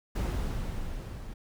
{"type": "noise with level ramp", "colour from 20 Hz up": "brown", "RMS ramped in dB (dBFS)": [-28, -41], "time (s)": [0.15, 1.34], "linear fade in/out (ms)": 10, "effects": []}